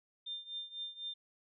sine tone with tremolo, 3600 Hz, A7, 39 cents sharp, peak -37 dBFS, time 0.26-1.14 s, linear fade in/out 10 ms, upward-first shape triangle, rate 4 Hz, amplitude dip 90%, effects none

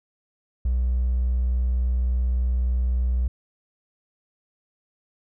triangle tone with hard clipping, 61.74 Hz, B1, in tune, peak -19 dBFS, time 0.65-3.28 s, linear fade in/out 5 ms, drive 2 dB, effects none

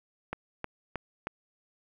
click train, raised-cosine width 0.5 ms, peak -18 dBFS, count 4, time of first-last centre 0.33-1.27 s, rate 3.19 Hz, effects 9-bit

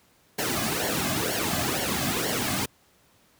pink noise with flanger, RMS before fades -27 dBFS, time 0.38-2.66 s, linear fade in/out 10 ms, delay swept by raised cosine 0.8 to 2.2 ms, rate 2.1 Hz, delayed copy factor -0.7, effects pink hiss -61 dBFS RMS until 3.39 s + high-pass 80 Hz 12 dB/octave

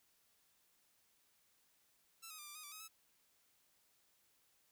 5% pulse tone with pitch steps, 1334 / 1259 / 1193 / 1179 / 1242 / 1165 / 1265 / 1299 Hz, E6 / D#6 / D6 / D6 / D#6 / D6 / D#6 / E6, +20 / +20 / +27 / +6 / -3 / -14 / +28 / -26 cents, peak -39 dBFS, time 2.22-2.884 s, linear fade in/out 20 ms, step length 83 ms, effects white hiss -75 dBFS RMS until 4.71 s

